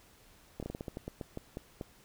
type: slowing click train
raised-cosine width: 2 ms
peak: -25 dBFS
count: 13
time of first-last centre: 0.6-1.812 s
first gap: 27 ms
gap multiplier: 1.22
effects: pink hiss -61 dBFS RMS until 2.04 s